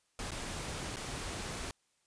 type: noise with dropouts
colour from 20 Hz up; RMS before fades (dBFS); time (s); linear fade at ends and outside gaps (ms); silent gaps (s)
pink; -40; 0.19-1.71; 1; 0.308-0.317 / 0.96-0.968
effects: white hiss -75 dBFS RMS until 2.06 s + resampled to 22050 Hz